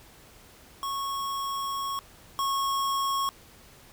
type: tone pair in turn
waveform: square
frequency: 1101 / 1096.2 Hz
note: C#6 / C#6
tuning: -12 / -20 cents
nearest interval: unison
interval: 8 cents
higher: first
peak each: -30 / -26 dBFS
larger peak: second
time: 0.83-1.99 / 2.39-3.29 s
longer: first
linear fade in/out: 0 ms
effects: pink hiss -53 dBFS RMS until 3.92 s